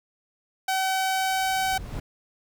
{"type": "tone", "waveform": "sawtooth", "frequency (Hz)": 761, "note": "F#5", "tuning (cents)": 48, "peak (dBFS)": -19, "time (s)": [0.68, 1.78], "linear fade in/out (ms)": 5}
{"type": "noise with exponential growth", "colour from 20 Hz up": "brown", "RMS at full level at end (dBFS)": -31, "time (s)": [0.94, 2], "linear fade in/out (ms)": 5, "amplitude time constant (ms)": 230}
{"effects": []}